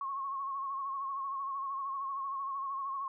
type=tone with vibrato; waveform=sine; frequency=1091 Hz; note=C#6; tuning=28 cents flat; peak=-34 dBFS; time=0.01-3.08 s; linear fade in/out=2 ms; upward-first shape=sine; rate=13 Hz; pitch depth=49 cents each way; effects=none